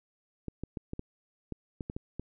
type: clicks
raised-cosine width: 3 ms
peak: -23 dBFS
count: 10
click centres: 0.483 / 0.636 / 0.772 / 0.934 / 0.994 / 1.523 / 1.808 / 1.899 / 1.965 / 2.196 s
effects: none